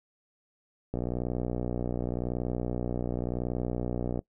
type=click train; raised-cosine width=2 ms; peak=-18 dBFS; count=199; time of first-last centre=0.94-4.191 s; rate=60.9 Hz; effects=noise-tail reverb RT60 0.1 s tail -21 dB re dry